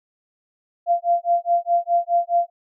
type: tone with tremolo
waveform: sine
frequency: 691 Hz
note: F5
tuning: 19 cents flat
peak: -13 dBFS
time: 0.86-2.5 s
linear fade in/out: 50 ms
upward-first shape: sine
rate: 4.8 Hz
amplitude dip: 100%
effects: none